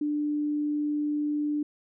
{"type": "tone", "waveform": "sine", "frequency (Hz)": 296.4, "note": "D4", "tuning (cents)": 16, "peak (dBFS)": -25, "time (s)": [0.01, 1.63], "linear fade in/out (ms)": 5, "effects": []}